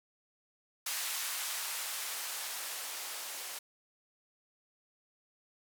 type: noise with band-pass filter sweep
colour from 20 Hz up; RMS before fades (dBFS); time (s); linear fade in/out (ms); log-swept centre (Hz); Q
violet; -39; 0.86-3.59; 5; 1100 to 510; 0.82
effects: none